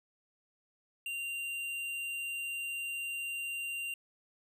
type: tone with tanh clipping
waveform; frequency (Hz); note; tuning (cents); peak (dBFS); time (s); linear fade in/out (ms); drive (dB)
sine; 2776; F7; -11; -37; 1.06-3.94; 2; 12
effects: none